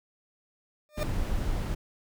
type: tone with exponential growth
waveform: 40% pulse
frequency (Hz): 603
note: D5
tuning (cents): +46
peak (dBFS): -26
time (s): 0.89-1.03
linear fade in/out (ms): 0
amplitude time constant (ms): 30
type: noise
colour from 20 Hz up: brown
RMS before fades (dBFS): -29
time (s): 0.97-1.75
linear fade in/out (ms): 10
effects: none